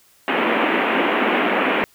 pink band-pass noise, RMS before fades -19 dBFS, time 0.28-1.84 s, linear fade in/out 0 ms, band 220 to 2900 Hz, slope 48 dB/octave, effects white hiss -55 dBFS RMS until 1.94 s

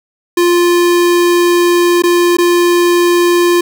square tone with dropouts, 349.2 Hz, F4, in tune, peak -8 dBFS, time 0.37-3.61 s, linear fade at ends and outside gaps 5 ms, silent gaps 2.022-2.036 / 2.37-2.384 s, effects none

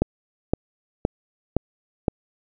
click train, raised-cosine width 2 ms, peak -5 dBFS, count 5, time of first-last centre 0.02-2.082 s, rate 1.94 Hz, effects none

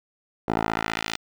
10% pulse tone with band-pass filter sweep, 55 Hz, A1, in tune, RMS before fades -27 dBFS, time 0.48-1.17 s, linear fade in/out 5 ms, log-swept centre 600 to 4000 Hz, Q 0.96, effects none

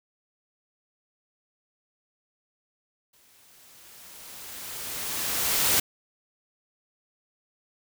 white noise with exponential growth, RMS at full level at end -21 dBFS, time 3.13-5.8 s, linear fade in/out 5 ms, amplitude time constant 580 ms, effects none

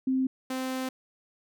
sine / sawtooth tone pair in turn, 261.6 / 259.6 Hz, C4 / C4, 0 / -13 cents, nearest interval unison, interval 13 cents, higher first, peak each -23 / -26 dBFS, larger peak first, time 0.07-0.27 / 0.5-0.89 s, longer second, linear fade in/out 5 ms, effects none

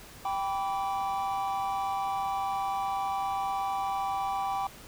triangle chord, G major, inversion none, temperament equal with one note detuned, 784 / 987.8 / 1155.8 Hz, G5 / B5 / D6, 0 / 0 / -28 cents, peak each -28 / -34 / -34 dBFS, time 0.25-4.67 s, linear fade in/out 2 ms, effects pink hiss -49 dBFS RMS until 4.87 s

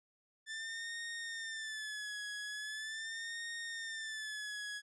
sawtooth tone with vibrato, 1760 Hz, A6, in tune, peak -37 dBFS, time 0.46-4.82 s, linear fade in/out 50 ms, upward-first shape sine, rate 0.41 Hz, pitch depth 86 cents each way, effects resampled to 22050 Hz

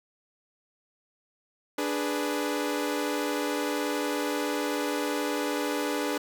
sawtooth chord, G# diminished, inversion second, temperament equal, 293.7 / 415.3 / 493.9 Hz, D4 / G#4 / B4, 0 / 0 / 0 cents, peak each -26 / -29 / -29 dBFS, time 1.78-6.18 s, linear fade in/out 5 ms, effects none

